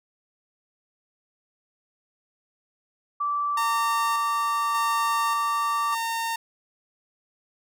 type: tone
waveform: sine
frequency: 1163 Hz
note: D6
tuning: 17 cents flat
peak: -23 dBFS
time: 3.2-5.95 s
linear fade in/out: 10 ms
type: tone with tremolo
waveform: sawtooth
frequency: 914 Hz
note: A#5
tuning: 34 cents flat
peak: -22 dBFS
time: 3.57-6.36 s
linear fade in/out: 5 ms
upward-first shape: square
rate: 0.85 Hz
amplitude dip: 35%
effects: none